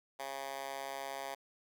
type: tone with high-pass filter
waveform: 10% pulse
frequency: 136.7 Hz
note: C#3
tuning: 24 cents flat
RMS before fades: -42 dBFS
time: 0.19-1.35 s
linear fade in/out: 10 ms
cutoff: 730 Hz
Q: 1.4
effects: 11-bit